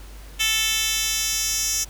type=tone with high-pass filter sweep; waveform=10% pulse; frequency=440 Hz; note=A4; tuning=in tune; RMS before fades=-23 dBFS; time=0.39-1.85 s; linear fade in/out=20 ms; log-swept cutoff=3200 to 5500 Hz; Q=2.3; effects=added 50 Hz sine -38 dBFS peak until 1.89 s + pink hiss -47 dBFS RMS until 1.89 s